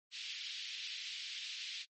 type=band-pass noise; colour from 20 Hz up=white; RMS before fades=-45 dBFS; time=0.11-1.86 s; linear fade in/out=50 ms; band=2500 to 4300 Hz; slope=24 dB/octave; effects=noise-tail reverb RT60 0.1 s tail -25 dB re dry + MP3 32 kbps